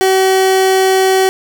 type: tone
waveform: 30% pulse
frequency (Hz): 380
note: F#4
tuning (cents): +46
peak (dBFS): -6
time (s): 0.01-1.29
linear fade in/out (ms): 0
effects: none